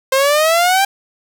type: exponential sweep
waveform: sawtooth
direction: up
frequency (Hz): 523.3 to 798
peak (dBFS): -7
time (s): 0.12-0.85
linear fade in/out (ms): 5
effects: 8-bit